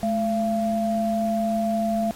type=tone pair together; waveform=sine; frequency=214.8 / 681.5 Hz; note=A3 / F5; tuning=-41 / -43 cents; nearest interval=octave + minor sixth; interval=1998 cents; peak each=-23 dBFS; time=0.03-2.11 s; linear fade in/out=0 ms; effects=pink hiss -43 dBFS RMS until 2.15 s + MP3 64 kbps